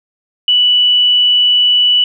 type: tone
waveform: sine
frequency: 2960 Hz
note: F#7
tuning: in tune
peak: -7 dBFS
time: 0.48-2.04 s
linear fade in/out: 2 ms
effects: none